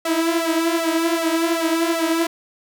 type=tone with flanger; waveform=sawtooth; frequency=330 Hz; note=E4; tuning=2 cents sharp; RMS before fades=-20 dBFS; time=0.05-2.27 s; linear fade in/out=5 ms; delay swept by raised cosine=1.5 to 6.9 ms; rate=2.6 Hz; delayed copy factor=+0.65; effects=none